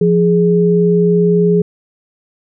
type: tone pair together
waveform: sine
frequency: 173.8 / 417.1 Hz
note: F3 / G#4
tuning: -8 / +7 cents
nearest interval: octave + minor third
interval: 1515 cents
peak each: -11 dBFS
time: 0.01-1.62 s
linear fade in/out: 5 ms
effects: none